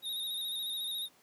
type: tone with vibrato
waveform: square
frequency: 3729 Hz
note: A#7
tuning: in tune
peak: -35 dBFS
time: 0.02-1.09 s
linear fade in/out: 50 ms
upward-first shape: square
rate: 14 Hz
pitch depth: 35 cents each way
effects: pink hiss -64 dBFS RMS until 1.22 s + high-pass 200 Hz 12 dB/octave